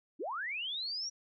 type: linear sweep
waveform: sine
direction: up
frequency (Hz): 237.4 to 5760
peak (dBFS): -35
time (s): 0.19-1.1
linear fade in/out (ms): 20
effects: none